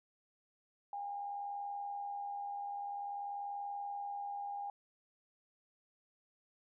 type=tone with amplitude modulation; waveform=sine; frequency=810 Hz; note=G#5; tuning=43 cents flat; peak=-37 dBFS; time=0.93-4.7 s; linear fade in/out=2 ms; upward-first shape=sine; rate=80.5 Hz; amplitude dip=40%; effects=none